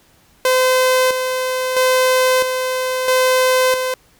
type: tone with tremolo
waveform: sawtooth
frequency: 513 Hz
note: C5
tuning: 34 cents flat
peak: -8 dBFS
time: 0.45-3.94 s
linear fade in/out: 2 ms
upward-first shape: square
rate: 0.76 Hz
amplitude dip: 50%
effects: pink hiss -53 dBFS RMS until 4.19 s